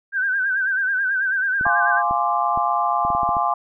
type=tone with vibrato; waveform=sine; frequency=1558 Hz; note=G6; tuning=11 cents flat; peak=-18 dBFS; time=0.12-2.03 s; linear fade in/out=50 ms; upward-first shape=sine; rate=9.2 Hz; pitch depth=72 cents each way
type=clicks; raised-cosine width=3 ms; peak=-20 dBFS; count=10; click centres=1.611 / 1.666 / 2.11 / 2.575 / 3.05 / 3.103 / 3.15 / 3.232 / 3.291 / 3.368 s
type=chord; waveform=sine; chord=D half-diminished seventh; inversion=first; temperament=equal; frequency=698.5 / 830.6 / 1046.5 / 1174.7 Hz; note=F5 / Ab5 / C6 / D6; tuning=0 / 0 / 0 / 0 cents; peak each=-23 dBFS; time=1.65-3.54 s; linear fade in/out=5 ms
effects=none